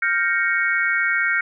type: chord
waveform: sine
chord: G half-diminished seventh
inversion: third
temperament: equal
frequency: 1396.9 / 1568 / 1864.7 / 2217 Hz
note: F6 / G6 / Bb6 / Db7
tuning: 0 / 0 / 0 / 0 cents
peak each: -23 dBFS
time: 0.02-1.41 s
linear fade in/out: 5 ms
effects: none

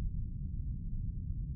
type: low-pass noise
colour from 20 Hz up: pink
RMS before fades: -37 dBFS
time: 0-1.55 s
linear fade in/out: 0 ms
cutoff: 160 Hz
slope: 24 dB/octave
effects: none

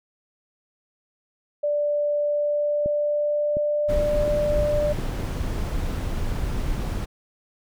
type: tone with pitch glide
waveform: sine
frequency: 587.3 to 593.1 Hz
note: D5 to D5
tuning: 0 to +17 cents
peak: -20 dBFS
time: 1.63-4.93 s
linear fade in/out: 10 ms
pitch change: +17 cents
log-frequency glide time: 2.18-4.02 s
type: click train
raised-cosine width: 3 ms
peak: -18 dBFS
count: 4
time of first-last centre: 2.86-4.988 s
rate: 1.41 Hz
type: noise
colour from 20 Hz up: brown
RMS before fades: -26 dBFS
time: 3.88-7.06 s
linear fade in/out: 20 ms
effects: none

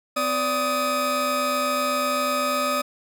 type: tone cluster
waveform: 40% pulse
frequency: 254.8 / 582 / 1252 Hz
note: C4 / D5 / D#6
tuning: -46 / -16 / +10 cents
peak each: -30 / -25 / -23 dBFS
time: 0.16-2.82 s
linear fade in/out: 10 ms
effects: none

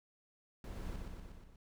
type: noise with echo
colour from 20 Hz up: brown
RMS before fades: -44 dBFS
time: 0.64-0.96 s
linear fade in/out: 2 ms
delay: 120 ms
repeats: 5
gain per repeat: -3 dB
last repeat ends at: 1.56 s
effects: none

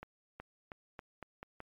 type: accelerating click train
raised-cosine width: 0.5 ms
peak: -29 dBFS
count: 7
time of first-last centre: 0.03-1.604 s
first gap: 370 ms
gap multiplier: 0.86
effects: MP3 64 kbps

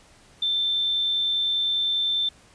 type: tone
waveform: sine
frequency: 3555 Hz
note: A7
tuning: 17 cents sharp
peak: -21 dBFS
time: 0.42-2.29 s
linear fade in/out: 5 ms
effects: pink hiss -54 dBFS RMS until 2.54 s + resampled to 22050 Hz

